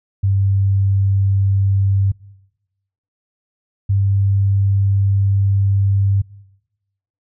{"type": "tone pair in turn", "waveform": "sine", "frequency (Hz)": [98, 98.74], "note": ["G2", "G2"], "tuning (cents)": [0, 13], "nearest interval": "unison", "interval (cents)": 13, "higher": "second", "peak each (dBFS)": -12, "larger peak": "neither", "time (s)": [[0.23, 2.12], [3.89, 6.22]], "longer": "second", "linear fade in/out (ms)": 10, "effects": ["noise-tail reverb RT60 1.0 s tail -23 dB re dry"]}